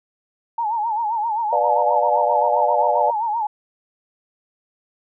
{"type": "tone with vibrato", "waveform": "sine", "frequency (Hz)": 886, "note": "A5", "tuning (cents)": 12, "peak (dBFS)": -19, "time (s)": [0.58, 3.47], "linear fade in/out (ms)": 5, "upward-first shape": "sine", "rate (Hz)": 7.6, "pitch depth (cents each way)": 110}
{"type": "chord", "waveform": "sine", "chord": "B diminished seventh", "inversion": "none", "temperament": "just", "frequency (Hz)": [493.9, 592.7, 711.2, 853.4], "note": ["B4", "D5", "F5", "Ab5"], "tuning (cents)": [0, 16, 31, 47], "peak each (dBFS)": [-25, -20, -21, -24], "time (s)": [1.52, 3.11], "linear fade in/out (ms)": 10}
{"effects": []}